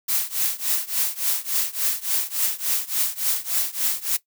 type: noise with tremolo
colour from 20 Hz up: blue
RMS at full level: -20 dBFS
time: 0.08-4.17 s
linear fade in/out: 10 ms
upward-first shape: triangle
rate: 3.5 Hz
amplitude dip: 95%
effects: noise-tail reverb RT60 0.1 s tail -17 dB re dry